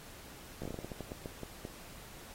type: slowing click train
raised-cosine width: 2 ms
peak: -27 dBFS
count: 14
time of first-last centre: 0.62-1.651 s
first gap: 15 ms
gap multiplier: 1.25
effects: pink hiss -52 dBFS RMS until 2.34 s + AAC 48 kbps